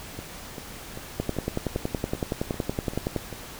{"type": "two click trains", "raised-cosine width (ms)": 2, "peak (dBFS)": [-22, -12], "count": [9, 22], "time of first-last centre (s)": [[0.19, 3.327], [1.2, 3.163]], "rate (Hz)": [2.55, 10.7], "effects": ["pink hiss -41 dBFS RMS until 3.59 s"]}